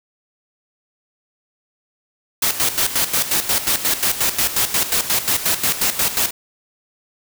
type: noise with tremolo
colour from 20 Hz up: white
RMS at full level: -17 dBFS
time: 2.42-6.31 s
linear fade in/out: 5 ms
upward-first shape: square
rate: 5.6 Hz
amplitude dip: 70%
effects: none